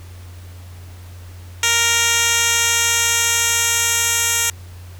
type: tone with band-pass filter sweep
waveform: 10% pulse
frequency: 466.2 Hz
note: A#4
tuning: in tune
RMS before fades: -17 dBFS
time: 1.63-4.5 s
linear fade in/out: 2 ms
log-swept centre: 5400 to 8300 Hz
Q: 1
effects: added 89 Hz sine -34 dBFS peak until 4.99 s + pink hiss -46 dBFS RMS until 4.99 s